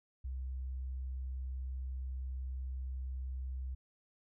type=tone; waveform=sine; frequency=64.7 Hz; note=C2; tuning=19 cents flat; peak=-37 dBFS; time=0.24-3.75 s; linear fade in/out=10 ms; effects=none